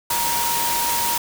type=tone in noise; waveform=sine; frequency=942 Hz; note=A#5; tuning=18 cents sharp; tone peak=-23 dBFS; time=0.1-1.18 s; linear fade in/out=5 ms; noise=white; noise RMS=-23 dBFS; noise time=0.1-1.18 s; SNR=-3 dB; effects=none